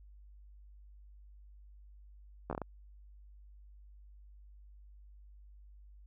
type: slowing click train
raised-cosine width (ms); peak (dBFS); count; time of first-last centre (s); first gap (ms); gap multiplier
1; -23; 6; 2.5-2.617; 12; 1.34
effects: added 50 Hz sine -53 dBFS peak until 6.06 s